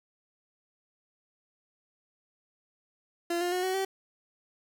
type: tone with pitch steps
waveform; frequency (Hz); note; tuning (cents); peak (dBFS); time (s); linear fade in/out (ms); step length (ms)
30% pulse; 343.2 / 353.3 / 363.6 / 374.3 / 385.2; F4 / F4 / F#4 / F#4 / G4; -30 / +20 / -30 / +20 / -30; -25; 3.3-3.85; 5; 110
effects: none